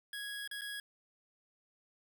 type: tone with dropouts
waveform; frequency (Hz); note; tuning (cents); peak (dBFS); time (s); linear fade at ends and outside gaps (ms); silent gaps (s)
25% pulse; 1661.2; G#6; 0; -36; 0.13-0.8; 2; 0.476-0.512 / 0.611-0.617
effects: none